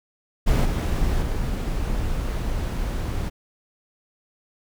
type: noise with level steps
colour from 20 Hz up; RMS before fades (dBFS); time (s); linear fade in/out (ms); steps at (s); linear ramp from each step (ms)
brown; -18 / -22 / -25; 0.46-3.3; 20; 0.65 / 1.22; 5
effects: none